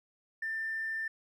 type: tone with tanh clipping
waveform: triangle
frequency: 1787 Hz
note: A6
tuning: 26 cents sharp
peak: -32 dBFS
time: 0.42-1.08 s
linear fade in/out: 5 ms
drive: 1 dB
effects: none